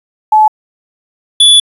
sine / square tone pair in turn, 861 / 3444 Hz, A5 / A7, -38 / -38 cents, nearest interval 2 octaves, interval 2400 cents, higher second, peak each -3 dBFS, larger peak neither, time 0.32-0.48 / 1.4-1.6 s, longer second, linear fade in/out 5 ms, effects resampled to 32000 Hz + 7-bit

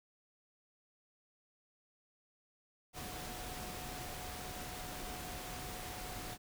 sine tone in noise, 730 Hz, F#5, 24 cents flat, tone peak -50 dBFS, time 2.93-6.38 s, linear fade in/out 50 ms, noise pink, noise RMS -45 dBFS, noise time 2.93-6.38 s, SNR -8 dB, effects none

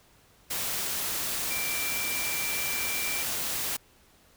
sine tone in noise, 2349 Hz, D7, in tune, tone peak -33 dBFS, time 1.5-3.23 s, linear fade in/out 10 ms, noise white, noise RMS -31 dBFS, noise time 0.5-3.77 s, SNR -5 dB, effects pink hiss -60 dBFS RMS until 4.36 s

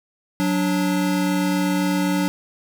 square tone pair together, 183.51 / 291.3 Hz, F#3 / D4, -14 / -14 cents, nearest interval minor sixth, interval 800 cents, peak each -22 dBFS, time 0.4-2.28 s, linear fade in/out 0 ms, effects none

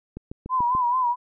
click train, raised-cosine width 3 ms, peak -21 dBFS, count 5, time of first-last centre 0.17-0.751 s, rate 6.89 Hz
sine tone with vibrato, 993 Hz, B5, 9 cents sharp, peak -19 dBFS, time 0.49-1.16 s, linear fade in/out 50 ms, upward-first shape sine, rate 4.6 Hz, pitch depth 75 cents each way
effects none

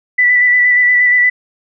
sine tone with vibrato, 1975.5 Hz, B6, in tune, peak -7 dBFS, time 0.18-1.3 s, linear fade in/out 10 ms, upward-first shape square, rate 8.5 Hz, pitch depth 16 cents each way, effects none

